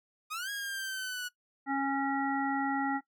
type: exponential two-way sweep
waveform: sawtooth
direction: up then down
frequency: 1210 to 1650 to 1464 Hz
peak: -31 dBFS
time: 0.3-1.29 s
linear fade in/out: 20 ms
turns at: 0.5 s
type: harmonic tone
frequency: 274.8 Hz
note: C#4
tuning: 15 cents flat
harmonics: 1 / 3 / 5 / 7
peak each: -31 / -32 / -36 / -38 dBFS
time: 1.66-3.01 s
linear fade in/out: 50 ms
effects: noise-tail reverb RT60 0.1 s tail -18 dB re dry + MP3 96 kbps